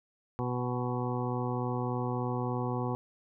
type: harmonic tone with a mistuned harmonic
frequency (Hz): 123.47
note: B2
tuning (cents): 0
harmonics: 1 / 2 / 3 / 4 / 6 / 7 / 8 / 9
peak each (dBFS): -33 / -36 / -38 / -39 / -41 / -41 / -42 / -43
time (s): 0.39-2.95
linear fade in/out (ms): 0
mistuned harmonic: 6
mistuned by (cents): +15
effects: none